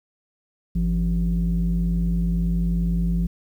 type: tone pair together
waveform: sine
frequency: 51.07 / 171.9 Hz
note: G#1 / F3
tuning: -28 / -27 cents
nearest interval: octave + major sixth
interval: 2101 cents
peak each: -20 dBFS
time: 0.75-3.27 s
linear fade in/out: 10 ms
effects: tanh soft clip ceiling -15 dBFS + 9-bit